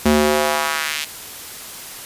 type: tone with high-pass filter sweep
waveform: square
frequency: 74.9 Hz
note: D2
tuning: 35 cents sharp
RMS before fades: -18 dBFS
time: 0.05-1.05 s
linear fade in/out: 10 ms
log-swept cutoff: 190 to 3000 Hz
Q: 1.3
effects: white hiss -34 dBFS RMS until 2.05 s + resampled to 32000 Hz